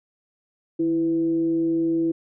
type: tone with frequency modulation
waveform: sine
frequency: 329.6 Hz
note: E4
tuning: in tune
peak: -19 dBFS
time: 0.79-2.12 s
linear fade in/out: 10 ms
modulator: 172 Hz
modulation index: 0.27
effects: none